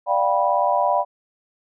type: chord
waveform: sine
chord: G dominant seventh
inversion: second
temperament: just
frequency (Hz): 588 / 705.6 / 784 / 980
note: D5 / F5 / G5 / B5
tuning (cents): +2 / +18 / 0 / -14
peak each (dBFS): -22 / -22 / -23 / -21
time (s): 0.06-1.05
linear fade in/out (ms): 50
effects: none